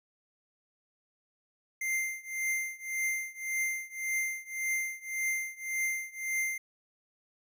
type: tone with tremolo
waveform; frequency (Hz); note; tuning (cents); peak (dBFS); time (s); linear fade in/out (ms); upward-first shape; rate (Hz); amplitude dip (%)
square; 2093; C7; 0; -28; 1.81-6.58; 5; triangle; 1.8; 95
effects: none